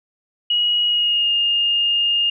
sine tone with pitch glide, 2900 to 2830 Hz, F#7 to F7, -35 to +22 cents, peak -15 dBFS, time 0.5-2.3 s, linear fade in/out 5 ms, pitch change -43 cents, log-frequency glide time 0.87-1.32 s, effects none

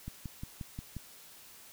click train, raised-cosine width 5 ms, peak -27 dBFS, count 6, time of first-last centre 0.08-0.967 s, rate 5.64 Hz, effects white hiss -54 dBFS RMS until 1.72 s

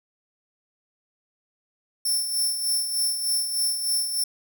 10% pulse tone with tremolo, 5380 Hz, E8, 34 cents sharp, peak -15 dBFS, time 2.05-4.24 s, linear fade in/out 5 ms, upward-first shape sine, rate 3.3 Hz, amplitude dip 55%, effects none

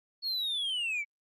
sine linear sweep, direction down, 4384 to 2226 Hz, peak -27 dBFS, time 0.22-1.05 s, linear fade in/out 50 ms, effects tanh soft clip ceiling -29 dBFS + Opus 48 kbps

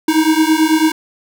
square beating tone pair, 311.1 / 320.2 Hz, D#4 / D#4, 0 / +50 cents, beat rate 9.1 Hz, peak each -14 dBFS, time 0.08-0.92 s, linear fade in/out 5 ms, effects none

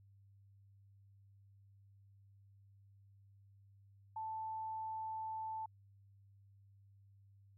sine tone, 880 Hz, A5, in tune, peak -40 dBFS, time 4.16-5.66 s, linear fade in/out 5 ms, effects added 99 Hz sine -62 dBFS peak until 7.57 s

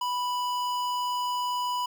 square tone with notch filter, 987.8 Hz, B5, in tune, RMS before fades -29 dBFS, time 0.01-1.86 s, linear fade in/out 5 ms, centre 11000 Hz, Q 0.94, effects 10-bit

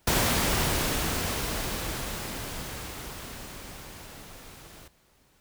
pink noise with level ramp, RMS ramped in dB -23 to -49 dBFS, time 0.07-4.88 s, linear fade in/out 5 ms, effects pink hiss -64 dBFS RMS until 5.4 s

